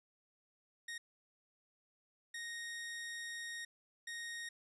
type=tone bursts at uneven times; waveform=sawtooth; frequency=1864.7 Hz; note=A#6; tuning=in tune; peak=-39 dBFS; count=3; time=0.88-0.98 / 2.34-3.65 / 4.07-4.49 s; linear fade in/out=5 ms; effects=resampled to 24000 Hz